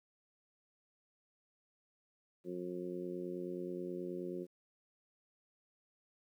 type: harmonic tone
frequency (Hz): 89.4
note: F2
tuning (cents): +41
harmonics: 2 / 3 / 4 / 5 / 6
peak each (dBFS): -46 / -48 / -41 / -50 / -50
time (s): 2.44-4.47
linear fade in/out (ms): 50
effects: 12-bit